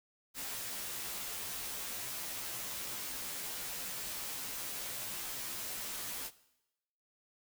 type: noise with comb filter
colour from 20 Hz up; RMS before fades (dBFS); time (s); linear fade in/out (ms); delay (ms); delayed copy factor
white; -41; 0.34-6.31; 50; 13; -0.85
effects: noise-tail reverb RT60 0.9 s tail -18 dB re dry